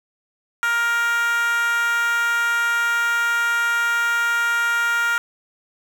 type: tone with high-pass filter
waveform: 10% pulse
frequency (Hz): 469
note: A#4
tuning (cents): +11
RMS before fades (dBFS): -20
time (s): 0.63-5.18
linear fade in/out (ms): 0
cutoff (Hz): 1300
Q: 6.5
effects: none